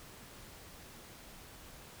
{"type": "silence", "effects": ["pink hiss -53 dBFS RMS until 2 s"]}